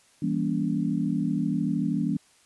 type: chord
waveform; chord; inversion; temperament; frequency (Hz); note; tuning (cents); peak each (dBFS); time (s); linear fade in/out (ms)
sine; E diminished seventh; none; just; 164.81 / 197.78 / 237.3 / 284.8; E3 / G3 / Bb3 / Db4; 0 / +16 / +31 / +47; -29; 0.22-2.17; 5
effects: white hiss -60 dBFS RMS until 2.45 s + resampled to 24000 Hz